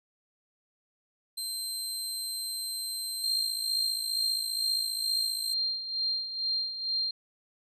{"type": "tone", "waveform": "25% pulse", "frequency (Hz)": 4131, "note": "C8", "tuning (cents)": -23, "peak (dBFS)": -28, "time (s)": [1.37, 5.54], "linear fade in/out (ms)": 10}
{"type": "tone with tremolo", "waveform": "sine", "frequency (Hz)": 4186, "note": "C8", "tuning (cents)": 0, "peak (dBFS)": -26, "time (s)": [3.23, 7.11], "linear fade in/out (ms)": 5, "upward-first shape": "sine", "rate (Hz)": 2.2, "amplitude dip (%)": 65}
{"effects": []}